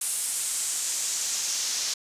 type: noise with band-pass filter sweep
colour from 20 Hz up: pink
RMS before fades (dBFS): -29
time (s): 0.01-1.94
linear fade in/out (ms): 5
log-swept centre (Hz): 9300 to 5700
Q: 2.4
effects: resampled to 32000 Hz